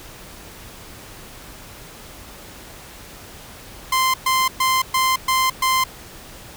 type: tone bursts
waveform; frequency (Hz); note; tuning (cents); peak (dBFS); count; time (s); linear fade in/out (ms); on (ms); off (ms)
sawtooth; 1042; C6; -7; -12; 6; 3.92-5.84; 5; 220; 120
effects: pink hiss -40 dBFS RMS until 6.56 s